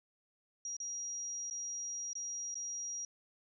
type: tone with dropouts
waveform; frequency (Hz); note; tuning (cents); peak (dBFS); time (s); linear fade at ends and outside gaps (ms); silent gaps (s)
sine; 5720; F8; +41; -38; 0.65-3.05; 2; 0.767-0.801 / 1.5-1.509 / 2.132-2.153 / 2.544-2.554
effects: none